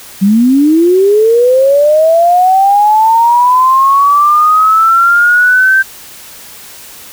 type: linear sweep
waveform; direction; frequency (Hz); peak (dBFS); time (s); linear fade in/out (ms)
sine; up; 188 to 1568; -4; 0.21-5.83; 20
effects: white hiss -32 dBFS RMS until 7.12 s